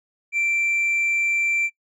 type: tone with tanh clipping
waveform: sine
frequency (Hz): 2349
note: D7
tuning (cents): 0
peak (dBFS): -20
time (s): 0.32-1.7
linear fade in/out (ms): 50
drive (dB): 2
effects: noise-tail reverb RT60 0.1 s tail -23 dB re dry